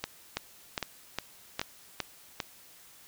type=two click trains; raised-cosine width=0.2 ms; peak=-14 / -13 dBFS; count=4 / 5; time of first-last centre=0.04-2.402 / 0.37-2.003 s; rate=1.27 / 2.45 Hz; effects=white hiss -55 dBFS RMS until 3.07 s